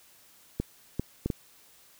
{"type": "clicks", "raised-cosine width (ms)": 3, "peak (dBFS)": -15, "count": 4, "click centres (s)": [0.6, 0.996, 1.26, 1.302], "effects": ["white hiss -58 dBFS RMS until 1.99 s"]}